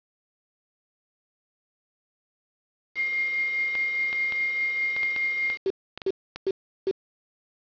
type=tone with tremolo; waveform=sine; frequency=2124 Hz; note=C7; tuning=25 cents sharp; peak=-22 dBFS; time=2.95-5.58 s; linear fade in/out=50 ms; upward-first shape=triangle; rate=4.9 Hz; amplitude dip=40%
type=clicks; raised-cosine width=0.2 ms; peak=-17 dBFS; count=10; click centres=3.753 / 4.129 / 4.323 / 4.965 / 5.032 / 5.163 / 5.501 / 5.976 / 6.018 / 6.36 s
type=tone bursts; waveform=sine; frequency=384.9 Hz; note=G4; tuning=32 cents flat; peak=-21 dBFS; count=4; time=5.66-6.912 s; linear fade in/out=2 ms; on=43 ms; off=360 ms
effects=resampled to 11025 Hz + 7-bit